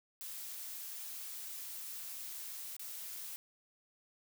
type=noise with dropouts; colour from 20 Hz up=blue; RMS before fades=-45 dBFS; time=0.21-3.36 s; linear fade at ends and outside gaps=0 ms; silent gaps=2.766-2.795 s; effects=none